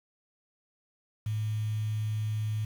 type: tone with quantisation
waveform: sine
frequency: 107.8 Hz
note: A2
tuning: 35 cents flat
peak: -28 dBFS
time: 1.26-2.65 s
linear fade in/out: 5 ms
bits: 8
effects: none